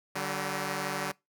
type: tone pair together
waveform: 5% pulse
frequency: 145.93 / 190.4 Hz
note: D3 / F#3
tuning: -11 / +50 cents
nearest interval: perfect fourth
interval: 461 cents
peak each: -23 / -22 dBFS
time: 0.15-1.12 s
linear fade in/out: 10 ms
effects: noise-tail reverb RT60 0.2 s tail -23 dB re dry